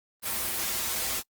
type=noise with comb filter; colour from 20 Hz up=white; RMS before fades=-30 dBFS; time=0.22-1.23 s; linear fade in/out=50 ms; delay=7 ms; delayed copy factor=-0.9; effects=noise-tail reverb RT60 0.1 s tail -25 dB re dry + Opus 32 kbps